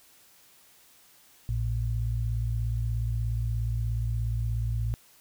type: tone pair together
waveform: sine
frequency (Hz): 56.76 / 113.6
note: A#1 / A#2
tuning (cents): -45 / -44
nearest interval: octave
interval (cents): 1201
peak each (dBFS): -29 / -28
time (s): 1.49-4.94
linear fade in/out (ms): 0
effects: white hiss -58 dBFS RMS until 5.2 s